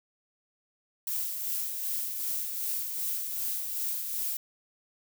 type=noise with tremolo; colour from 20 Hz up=violet; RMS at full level=-31 dBFS; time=1.07-4.37 s; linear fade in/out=2 ms; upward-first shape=sine; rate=2.6 Hz; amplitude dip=40%; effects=none